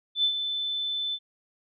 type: tone with ADSR envelope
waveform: sine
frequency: 3520 Hz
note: A7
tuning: in tune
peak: -19 dBFS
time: 0.15-1.19 s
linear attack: 88 ms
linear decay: 82 ms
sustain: -8 dB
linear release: 54 ms
effects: none